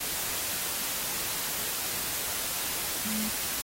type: tone in noise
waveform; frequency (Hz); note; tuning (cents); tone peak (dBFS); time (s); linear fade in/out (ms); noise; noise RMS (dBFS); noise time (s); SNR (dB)
sine; 215.8; A3; -33; -33; 3.05-3.29; 10; white; -32; 0-3.62; -4
effects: AAC 48 kbps